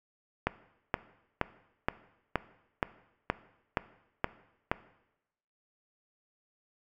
click train, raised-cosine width 0.5 ms, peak -11 dBFS, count 10, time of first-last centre 0.47-4.715 s, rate 2.12 Hz, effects noise-tail reverb RT60 0.9 s tail -17 dB re dry

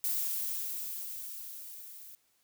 violet noise with level ramp, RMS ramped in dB -31 to -50 dBFS, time 0.04-2.15 s, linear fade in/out 0 ms, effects white hiss -72 dBFS RMS until 2.43 s

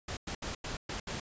pink noise bursts at uneven times, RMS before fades -38 dBFS, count 6, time 0.08-0.17 / 0.27-0.35 / 0.42-0.55 / 0.64-0.77 / 0.89-1 / 1.07-1.2 s, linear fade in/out 5 ms, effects resampled to 16000 Hz

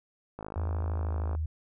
click train, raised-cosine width 1 ms, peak -25 dBFS, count 52, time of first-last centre 0.39-1.35 s, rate 53.1 Hz
sine tone with pitch glide, 82.41 to 78.51 Hz, E2 to D#2, 0 to +16 cents, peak -28 dBFS, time 0.56-1.46 s, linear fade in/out 5 ms, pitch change -84 cents, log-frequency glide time 0.89-1.21 s
effects none

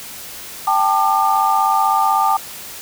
sine chord, G suspended second, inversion none, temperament equal with one note detuned, 784 / 880 / 1199.3 Hz, G5 / A5 / D6, 0 / 0 / +36 cents, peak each -17 dBFS, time 0.67-2.37 s, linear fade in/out 5 ms, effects white hiss -33 dBFS RMS until 2.81 s

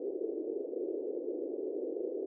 white band-pass noise, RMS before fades -37 dBFS, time 0-2.26 s, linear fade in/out 5 ms, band 320 to 480 Hz, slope 48 dB/octave, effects none

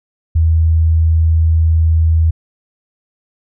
sine tone, 80.9 Hz, E2, 32 cents flat, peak -8 dBFS, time 0.35-2.31 s, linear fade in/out 10 ms, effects none

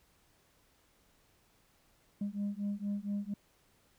sine beating tone pair, 201 / 205.3 Hz, G3 / G#3, +44 / -20 cents, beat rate 4.3 Hz, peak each -35 / -35 dBFS, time 2.21-3.34 s, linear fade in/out 5 ms, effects tanh soft clip ceiling -30 dBFS + pink hiss -69 dBFS RMS until 3.98 s

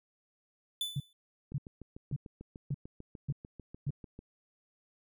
45% pulse tone with exponential decay, 3493 Hz, A7, 13 cents flat, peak -30 dBFS, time 0.81-1.13 s, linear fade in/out 2 ms, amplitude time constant 69 ms
sine tone bursts, 140 Hz, C#3, 18 cents sharp, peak -30 dBFS, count 6, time 0.96-3.906 s, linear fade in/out 5 ms, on 41 ms, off 540 ms
click train, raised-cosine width 3 ms, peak -33 dBFS, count 19, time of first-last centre 1.52-4.191 s, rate 6.74 Hz
effects none

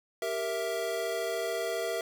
square chord, E diminished, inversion first, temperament equal, 392 / 466.2 / 659.3 Hz, G4 / Bb4 / E5, 0 / 0 / 0 cents, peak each -38 / -35 / -34 dBFS, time 0.22-2.01 s, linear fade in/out 2 ms, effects none

